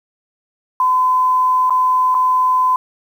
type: tone with dropouts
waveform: sine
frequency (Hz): 1017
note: C6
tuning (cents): -50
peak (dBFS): -11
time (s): 0.8-2.76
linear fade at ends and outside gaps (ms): 2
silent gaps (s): 1.697-1.705 / 2.145-2.149
effects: 7-bit